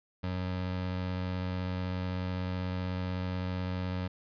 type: tone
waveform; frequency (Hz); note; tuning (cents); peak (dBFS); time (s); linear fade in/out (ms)
25% pulse; 91.6; F#2; -17; -28; 0.23-4.08; 10
effects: resampled to 11025 Hz